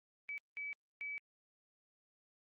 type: tone bursts at uneven times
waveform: sine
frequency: 2291 Hz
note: D7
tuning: 44 cents flat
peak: -40 dBFS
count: 3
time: 0.29-0.38 / 0.57-0.73 / 1.01-1.18 s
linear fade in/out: 0 ms
effects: Opus 32 kbps